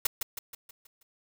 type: noise with echo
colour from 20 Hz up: white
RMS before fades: -25 dBFS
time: 0.05-0.07 s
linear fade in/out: 5 ms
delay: 160 ms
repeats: 6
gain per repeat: -6 dB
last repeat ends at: 1.03 s
effects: none